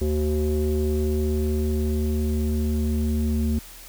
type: tone with low-pass filter sweep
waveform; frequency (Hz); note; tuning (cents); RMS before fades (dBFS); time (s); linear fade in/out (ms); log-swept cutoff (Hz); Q
square; 75.5; D2; +48; -23; 0.01-3.59; 5; 410 to 270; 4
effects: added 40 Hz sine -46 dBFS peak until 3.88 s + white hiss -44 dBFS RMS until 3.88 s